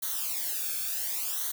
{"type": "noise with flanger", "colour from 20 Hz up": "blue", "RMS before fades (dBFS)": -32, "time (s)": [0.02, 1.52], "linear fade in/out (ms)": 10, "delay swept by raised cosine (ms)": [0.39, 1.02], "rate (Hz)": 0.68, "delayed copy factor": -1, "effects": []}